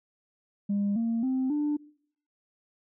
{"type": "tone with pitch steps", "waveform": "sine", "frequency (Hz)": [202.1, 229.5, 260.6, 295.9], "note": ["G#3", "A#3", "C4", "D4"], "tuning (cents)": [-47, -27, -7, 13], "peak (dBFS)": -23, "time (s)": [0.69, 1.77], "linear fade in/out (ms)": 10, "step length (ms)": 270, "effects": ["noise-tail reverb RT60 0.6 s tail -23 dB re dry", "tanh soft clip ceiling -22 dBFS"]}